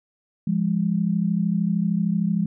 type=tone pair together; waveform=sine; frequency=172.26 / 205.4 Hz; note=F3 / G#3; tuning=-23 / -19 cents; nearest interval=minor third; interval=304 cents; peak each=-22 dBFS; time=0.47-2.46 s; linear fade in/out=5 ms; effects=none